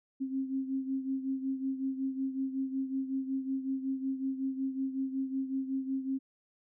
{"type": "beating tone pair", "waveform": "sine", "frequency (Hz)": [265.7, 271.1], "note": ["C4", "C#4"], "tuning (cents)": [27, -38], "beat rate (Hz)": 5.4, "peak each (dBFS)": [-32, -38], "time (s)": [0.2, 6.19], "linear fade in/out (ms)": 20, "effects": []}